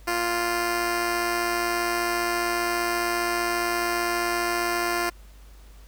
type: tone with amplitude modulation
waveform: 10% pulse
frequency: 348.4 Hz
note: F4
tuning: 4 cents flat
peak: -13 dBFS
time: 0.07-5.1 s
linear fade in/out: 10 ms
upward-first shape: sine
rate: 115 Hz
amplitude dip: 45%
effects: added 50 Hz sine -45 dBFS peak until 5.87 s + pink hiss -56 dBFS RMS until 5.87 s